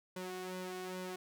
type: tone with flanger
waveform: sawtooth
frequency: 184 Hz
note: F#3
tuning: 9 cents flat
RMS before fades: -43 dBFS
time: 0.16-1.16 s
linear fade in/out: 5 ms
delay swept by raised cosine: 2 to 2.8 ms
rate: 2.4 Hz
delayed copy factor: +0.7
effects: none